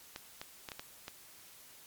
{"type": "clicks", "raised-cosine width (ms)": 0.2, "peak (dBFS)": -24, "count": 6, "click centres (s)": [0.161, 0.415, 0.688, 0.718, 0.795, 1.081], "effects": ["white hiss -56 dBFS RMS until 1.86 s", "MP3 96 kbps"]}